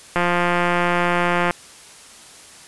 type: click train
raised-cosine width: 0.5 ms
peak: -4 dBFS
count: 237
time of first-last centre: 0.16-1.509 s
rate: 175 Hz
effects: white hiss -43 dBFS RMS until 2.67 s + resampled to 24000 Hz